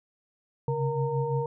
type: tone cluster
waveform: sine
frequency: 133.1 / 139 / 469 / 918 Hz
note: C3 / C#3 / A#4 / A#5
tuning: +30 / +5 / +11 / -27 cents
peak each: -33 / -29 / -29 / -34 dBFS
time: 0.68-1.46 s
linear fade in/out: 2 ms
effects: none